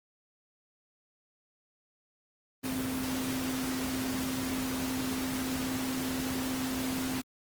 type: tone in noise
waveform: sine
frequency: 260 Hz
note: C4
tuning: 11 cents flat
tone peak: -32 dBFS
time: 2.63-7.22 s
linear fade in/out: 20 ms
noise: pink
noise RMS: -36 dBFS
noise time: 2.63-7.22 s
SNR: +1 dB
effects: high-pass 80 Hz 12 dB/octave + Opus 24 kbps